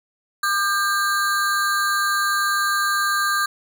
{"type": "ring-modulated tone", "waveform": "square", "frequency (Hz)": 1396.9, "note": "F6", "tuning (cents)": 0, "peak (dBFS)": -16, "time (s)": [0.43, 3.46], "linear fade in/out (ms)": 5, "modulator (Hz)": 195, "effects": []}